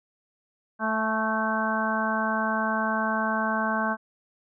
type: harmonic tone with a mistuned harmonic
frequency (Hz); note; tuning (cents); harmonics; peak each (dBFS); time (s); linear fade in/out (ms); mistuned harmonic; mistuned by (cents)
220; A3; 0; 1 / 2 / 3 / 4 / 5 / 6 / 7; -29 / -40 / -31 / -31 / -30 / -37 / -29; 0.79-3.97; 50; 4; -20
effects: none